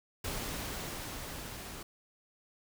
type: noise with level ramp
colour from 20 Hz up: pink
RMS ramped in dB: -37 to -45 dBFS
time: 0.24-1.83 s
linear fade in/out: 5 ms
effects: none